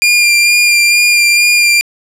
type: tone with vibrato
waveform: sawtooth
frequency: 2400 Hz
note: D7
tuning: 37 cents sharp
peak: -3 dBFS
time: 0.02-1.81 s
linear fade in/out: 0 ms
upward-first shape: sine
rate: 2.2 Hz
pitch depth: 16 cents each way
effects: low-pass 11000 Hz 12 dB/octave

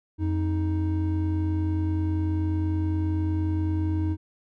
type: tone pair together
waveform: triangle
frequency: 87.94 / 313.2 Hz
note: F2 / D#4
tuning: +13 / +11 cents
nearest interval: octave + minor seventh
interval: 2198 cents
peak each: -22 / -26 dBFS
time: 0.18-4.17 s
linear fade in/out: 50 ms
effects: none

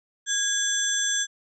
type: tone cluster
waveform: sine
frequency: 1639 / 3398 / 6120 / 7500 Hz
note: G#6 / G#7 / G8 / A#8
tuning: -23 / +39 / -42 / +10 cents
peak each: -28 dBFS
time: 0.26-1.27 s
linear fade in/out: 50 ms
effects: none

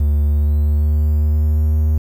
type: tone with pitch glide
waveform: triangle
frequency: 73.42 to 76.85 Hz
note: D2 to D#2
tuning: 0 to -21 cents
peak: -10 dBFS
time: 0-1.98 s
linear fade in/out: 5 ms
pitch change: +79 cents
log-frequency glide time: 0.26-1.79 s
effects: 8-bit

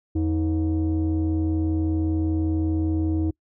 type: tone pair together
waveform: sine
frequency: 84.04 / 317.3 Hz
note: E2 / D#4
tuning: +34 / +34 cents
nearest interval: octave + major seventh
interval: 2300 cents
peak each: -21 dBFS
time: 0.15-3.31 s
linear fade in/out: 10 ms
effects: noise-tail reverb RT60 0.1 s tail -25 dB re dry + tanh soft clip ceiling -17 dBFS

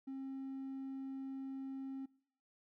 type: tone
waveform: triangle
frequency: 268.2 Hz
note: C4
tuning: 43 cents sharp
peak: -39 dBFS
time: 0.07-2.06 s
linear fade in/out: 10 ms
effects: noise-tail reverb RT60 0.6 s tail -24 dB re dry + tanh soft clip ceiling -36 dBFS

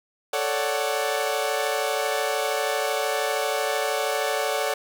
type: chord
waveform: sawtooth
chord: D major seventh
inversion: second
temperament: equal with one note detuned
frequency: 440 / 554.4 / 587.3 / 744.3 Hz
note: A4 / C#5 / D5 / F#5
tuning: 0 / 0 / 0 / +10 cents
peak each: -25 dBFS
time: 0.33-4.74 s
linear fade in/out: 5 ms
effects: none

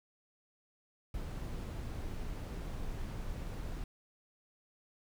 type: noise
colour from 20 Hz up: brown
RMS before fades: -40 dBFS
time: 1.14-3.84 s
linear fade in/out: 2 ms
effects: none

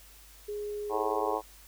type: tone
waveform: sine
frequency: 415.3 Hz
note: G#4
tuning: in tune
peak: -33 dBFS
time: 0.48-1.35 s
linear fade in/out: 10 ms
type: harmonic tone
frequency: 108.4 Hz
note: A2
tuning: 25 cents flat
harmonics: 3 / 4 / 5 / 6 / 7 / 8 / 9 / 10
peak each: -40 / -36 / -36 / -39 / -35 / -36 / -36 / -37 dBFS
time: 0.89-1.42 s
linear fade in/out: 50 ms
effects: added 50 Hz sine -55 dBFS peak until 1.67 s + white hiss -55 dBFS RMS until 1.67 s

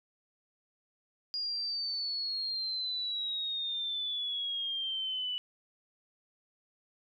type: exponential sweep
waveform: sine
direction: down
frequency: 4858 to 2960 Hz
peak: -32 dBFS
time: 1.34-5.38 s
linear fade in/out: 0 ms
effects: 12-bit

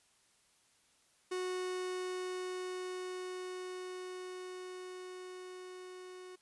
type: tone with level ramp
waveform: 45% pulse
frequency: 367.1 Hz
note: F#4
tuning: 14 cents flat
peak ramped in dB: -35 to -48 dBFS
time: 1.31-6.36 s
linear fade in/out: 10 ms
effects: white hiss -70 dBFS RMS until 6.41 s + resampled to 24000 Hz

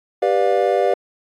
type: chord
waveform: triangle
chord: G dominant seventh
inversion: none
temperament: just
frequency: 392 / 490 / 588 / 705.6 Hz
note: G4 / B4 / D5 / F5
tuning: 0 / -14 / +2 / +18 cents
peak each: -18 dBFS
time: 0.22-0.94 s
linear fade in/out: 5 ms
effects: AAC 64 kbps

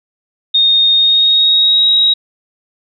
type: tone with pitch glide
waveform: sine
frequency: 3694 to 3813 Hz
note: A#7 to A#7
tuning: -16 to +38 cents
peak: -7 dBFS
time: 0.54-2.14 s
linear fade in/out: 10 ms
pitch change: +54 cents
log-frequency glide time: 0.93-1.86 s
effects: none

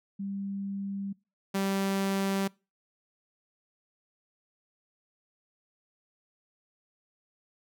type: tone pair in turn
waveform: sine / sawtooth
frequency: 197.6 / 195.1 Hz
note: G3 / G3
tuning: +14 / -8 cents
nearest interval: unison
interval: 22 cents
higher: first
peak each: -32 / -23 dBFS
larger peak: second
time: 0.19-1.13 / 1.54-2.48 s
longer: neither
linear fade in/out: 10 ms
effects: noise-tail reverb RT60 0.3 s tail -25 dB re dry

